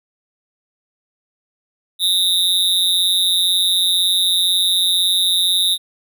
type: tone with amplitude modulation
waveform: square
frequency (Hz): 3729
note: A#7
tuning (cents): 0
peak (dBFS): -10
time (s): 1.99-5.78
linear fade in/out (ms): 50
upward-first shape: sine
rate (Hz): 182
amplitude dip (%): 100
effects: none